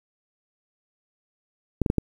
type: clicks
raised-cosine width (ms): 3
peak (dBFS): -8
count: 4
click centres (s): 1.817 / 1.862 / 1.901 / 1.983
effects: 8-bit